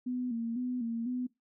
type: tone with vibrato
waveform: sine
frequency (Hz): 240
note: B3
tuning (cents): -49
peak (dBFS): -31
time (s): 0.06-1.27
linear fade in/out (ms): 10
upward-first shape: square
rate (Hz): 2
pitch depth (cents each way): 70
effects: noise-tail reverb RT60 0.2 s tail -21 dB re dry